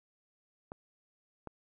clicks, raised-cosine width 1 ms, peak -28 dBFS, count 2, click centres 0.719 / 1.473 s, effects none

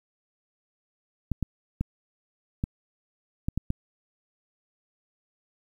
clicks, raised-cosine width 5 ms, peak -14 dBFS, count 7, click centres 1.317 / 1.427 / 1.81 / 2.639 / 3.485 / 3.576 / 3.704 s, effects 9-bit

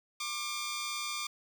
10% pulse tone pair together, 1090 / 1191.5 Hz, C#6 / D6, -29 / +25 cents, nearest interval major second, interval 154 cents, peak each -34 / -27 dBFS, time 0.2-1.27 s, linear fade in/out 5 ms, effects 10-bit

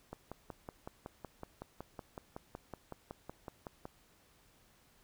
click train, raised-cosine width 1 ms, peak -29 dBFS, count 21, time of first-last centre 0.13-3.854 s, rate 5.37 Hz, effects pink hiss -67 dBFS RMS until 5.03 s

